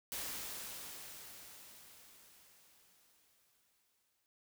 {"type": "noise with exponential decay", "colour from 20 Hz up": "white", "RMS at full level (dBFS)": -41, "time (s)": [0.12, 4.26], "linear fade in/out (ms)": 0, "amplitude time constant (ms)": 900, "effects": []}